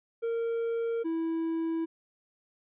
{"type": "tone pair in turn", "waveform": "triangle", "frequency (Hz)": [461.5, 327.5], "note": ["A#4", "E4"], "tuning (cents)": [-17, -11], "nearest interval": "tritone", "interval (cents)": 594, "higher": "first", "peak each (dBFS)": -26, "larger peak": "neither", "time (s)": [[0.22, 1.04], [1.04, 1.86]], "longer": "neither", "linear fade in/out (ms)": 20, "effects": ["resampled to 8000 Hz"]}